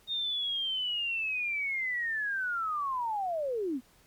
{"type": "linear sweep", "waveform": "sine", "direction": "down", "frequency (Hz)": [3700, 230.8], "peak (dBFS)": -29, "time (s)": [0.07, 3.81], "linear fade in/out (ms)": 50, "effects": ["pink hiss -62 dBFS RMS until 4.06 s", "MP3 96 kbps"]}